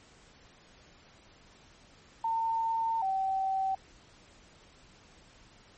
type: tone pair in turn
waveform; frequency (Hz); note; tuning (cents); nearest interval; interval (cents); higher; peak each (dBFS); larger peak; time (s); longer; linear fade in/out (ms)
sine; 906 / 768.8; A#5 / G5; -50 / -34; minor third; 284; first; -27 / -27; neither; 2.24-3.02 / 3.02-3.75; first; 5
effects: pink hiss -58 dBFS RMS until 5.77 s + MP3 32 kbps